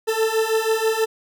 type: beating tone pair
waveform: 40% pulse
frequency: 440 / 446.2 Hz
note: A4 / A4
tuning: 0 / +24 cents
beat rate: 6.2 Hz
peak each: -21 / -20 dBFS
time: 0.07-1.06 s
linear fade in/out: 20 ms
effects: none